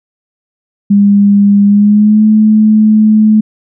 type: tone with pitch glide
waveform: sine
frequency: 202 to 215.3 Hz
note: G#3 to A3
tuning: -48 to -37 cents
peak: -3 dBFS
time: 0.9-3.41 s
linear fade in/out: 10 ms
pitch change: +111 cents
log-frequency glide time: 1.65-2.24 s
effects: none